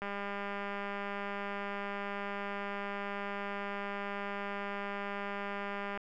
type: click train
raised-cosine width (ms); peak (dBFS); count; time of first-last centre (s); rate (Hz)
0.5; -24; 1198; 0.02-5.975; 201
effects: none